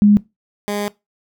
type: tone pair in turn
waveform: sine / 15% pulse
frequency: 206.4 / 205.5 Hz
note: G#3 / G#3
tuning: -10 / -18 cents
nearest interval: unison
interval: 8 cents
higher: first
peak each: -7 / -14 dBFS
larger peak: first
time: 0.02-0.17 / 0.68-0.88 s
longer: second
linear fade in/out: 0 ms
effects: noise-tail reverb RT60 0.2 s tail -20 dB re dry